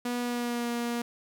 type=tone with pitch glide; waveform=sawtooth; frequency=243.2 to 237.5 Hz; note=B3 to A#3; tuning=-26 to +33 cents; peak=-25 dBFS; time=0.05-1.02 s; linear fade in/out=5 ms; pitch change=-41 cents; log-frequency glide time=0.2-0.69 s; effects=none